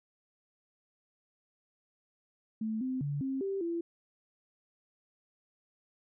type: tone with pitch steps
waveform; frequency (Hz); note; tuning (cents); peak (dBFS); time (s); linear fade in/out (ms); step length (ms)
sine; 219.5 / 258.5 / 143.5 / 267.4 / 390.9 / 338.2; A3 / C4 / D3 / C4 / G4 / E4; -4 / -21 / -40 / +38 / -5 / +44; -31; 2.61-3.81; 5; 200
effects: none